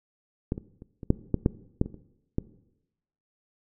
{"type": "clicks", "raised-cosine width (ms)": 3, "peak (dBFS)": [-13, -23, -30, -25, -6, -10, -7, -9, -24, -29, -12], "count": 11, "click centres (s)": [0.521, 0.579, 0.821, 1.032, 1.104, 1.343, 1.461, 1.814, 1.86, 1.943, 2.384], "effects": ["noise-tail reverb RT60 0.9 s tail -19 dB re dry"]}